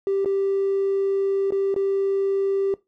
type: tone with dropouts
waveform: triangle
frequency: 392 Hz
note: G4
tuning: in tune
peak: -16 dBFS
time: 0.07-2.74 s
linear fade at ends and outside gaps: 1 ms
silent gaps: 0.247-0.258 / 1.506-1.522 / 1.742-1.762 s
effects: noise-tail reverb RT60 0.2 s tail -22 dB re dry + tanh soft clip ceiling -16 dBFS